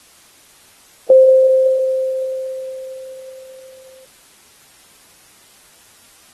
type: tone with exponential decay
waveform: sine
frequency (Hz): 523.3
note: C5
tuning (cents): 0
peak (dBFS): -3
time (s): 1.1-4.05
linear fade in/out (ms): 2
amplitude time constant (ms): 640
effects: white hiss -48 dBFS RMS until 6.33 s + AAC 32 kbps